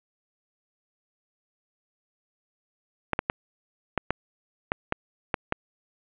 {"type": "clicks", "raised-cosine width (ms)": 0.5, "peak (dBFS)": -8, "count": 9, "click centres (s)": [3.133, 3.191, 3.299, 3.977, 4.106, 4.719, 4.924, 5.342, 5.524], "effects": ["resampled to 8000 Hz", "8-bit"]}